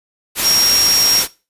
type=tone in noise; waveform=sine; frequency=5588 Hz; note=F8; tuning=in tune; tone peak=-11 dBFS; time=0.42-1.24 s; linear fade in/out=50 ms; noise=white; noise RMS=-17 dBFS; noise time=0.35-1.28 s; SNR=+3 dB; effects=noise-tail reverb RT60 0.3 s tail -20 dB re dry + resampled to 32000 Hz